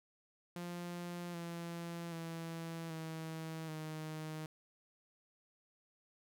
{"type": "tone with pitch steps", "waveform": "sawtooth", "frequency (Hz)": [174.61, 169.84, 165.19, 160.67, 156.28], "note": ["F3", "F3", "E3", "E3", "D#3"], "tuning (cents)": [0, -48, 4, -44, 8], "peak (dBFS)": -38, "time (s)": [0.56, 4.46], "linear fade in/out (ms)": 2, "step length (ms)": 780, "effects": []}